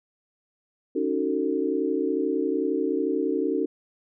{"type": "chord", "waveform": "sine", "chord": "D# half-diminished seventh", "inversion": "third", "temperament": "just", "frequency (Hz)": [280, 311.1, 373.4, 448], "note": ["C#4", "D#4", "F#4", "A4"], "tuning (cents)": [18, 0, 16, 31], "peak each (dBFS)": -28, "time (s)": [0.95, 3.66], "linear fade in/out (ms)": 10, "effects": []}